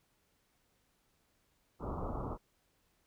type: low-pass noise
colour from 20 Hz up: pink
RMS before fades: -39 dBFS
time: 1.79-2.38 s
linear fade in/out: 50 ms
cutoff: 1300 Hz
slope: 96 dB/octave
effects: pink hiss -75 dBFS RMS until 3.06 s